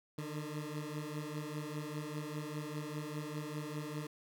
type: beating tone pair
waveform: 20% pulse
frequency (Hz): 148.5 / 153.5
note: D3 / D#3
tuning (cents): +20 / -23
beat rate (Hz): 5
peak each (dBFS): -37 / -38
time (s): 0.18-4.07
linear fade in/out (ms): 5
effects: none